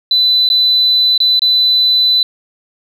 sine tone with dropouts, 4000 Hz, B7, 21 cents sharp, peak -7 dBFS, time 0.11-2.23 s, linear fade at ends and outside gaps 2 ms, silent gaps 0.49-0.5 / 1.178-1.202 / 1.394-1.419 s, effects tanh soft clip ceiling -3 dBFS

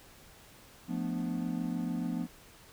triangle chord, B half-diminished seventh, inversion second, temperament equal, 174.61 / 220 / 246.9 / 293.7 Hz, F3 / A3 / B3 / D4, 0 / 0 / 0 / 0 cents, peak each -34 / -37 / -33 / -38 dBFS, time 0.87-2.28 s, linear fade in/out 50 ms, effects pink hiss -56 dBFS RMS until 2.72 s

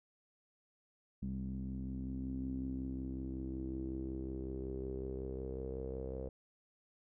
sawtooth tone with low-pass filter sweep, 65.41 Hz, C2, in tune, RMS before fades -41 dBFS, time 1.22-6.29 s, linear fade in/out 5 ms, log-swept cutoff 210 to 500 Hz, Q 7.4, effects none

